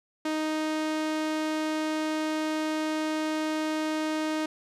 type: tone with low-pass filter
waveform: sawtooth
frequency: 311.1 Hz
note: D#4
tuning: in tune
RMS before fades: -29 dBFS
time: 0.25-4.46 s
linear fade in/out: 5 ms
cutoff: 8900 Hz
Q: 0.51
effects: none